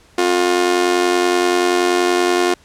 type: tone with amplitude modulation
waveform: sawtooth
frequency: 355.9 Hz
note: F4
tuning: 33 cents sharp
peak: -6 dBFS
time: 0.18-2.54 s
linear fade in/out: 5 ms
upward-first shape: sine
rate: 90.5 Hz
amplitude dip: 75%
effects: pink hiss -50 dBFS RMS until 2.64 s + low-pass 9000 Hz 12 dB/octave